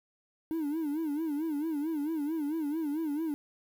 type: tone with vibrato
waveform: triangle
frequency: 306.3 Hz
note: D#4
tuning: 27 cents flat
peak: -27 dBFS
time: 0.51-3.34 s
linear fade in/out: 0 ms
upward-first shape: sine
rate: 4.5 Hz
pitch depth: 130 cents each way
effects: tanh soft clip ceiling -23 dBFS + 9-bit